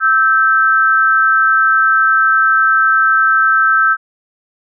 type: tone pair together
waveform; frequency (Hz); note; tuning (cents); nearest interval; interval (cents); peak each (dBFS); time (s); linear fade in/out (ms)
sine; 1311.8 / 1560; E6 / G6; -9 / -9; minor third; 300; -11; 0-3.97; 50
effects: none